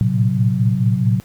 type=tone cluster; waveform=sine; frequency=111.9 / 116.5 / 131.5 / 184.2 Hz; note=A2 / A#2 / C3 / F#3; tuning=+30 / -1 / +9 / -7 cents; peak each=-19 dBFS; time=0.01-1.2 s; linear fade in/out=0 ms; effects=pink hiss -48 dBFS RMS until 1.24 s